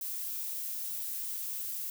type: noise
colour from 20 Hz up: violet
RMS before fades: -37 dBFS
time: 0.01-1.9 s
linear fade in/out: 2 ms
effects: none